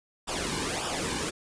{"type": "noise with flanger", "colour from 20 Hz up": "pink", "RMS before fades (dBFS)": -31, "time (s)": [0.27, 1.31], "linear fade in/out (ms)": 20, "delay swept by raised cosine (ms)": [0.47, 1.57], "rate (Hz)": 1.7, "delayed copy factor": -0.7, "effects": ["resampled to 22050 Hz"]}